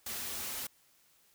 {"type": "noise with comb filter", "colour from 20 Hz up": "white", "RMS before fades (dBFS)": -39, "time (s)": [0.06, 0.67], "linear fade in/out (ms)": 5, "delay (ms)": 6.6, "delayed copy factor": -0.55, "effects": ["white hiss -67 dBFS RMS until 1.34 s"]}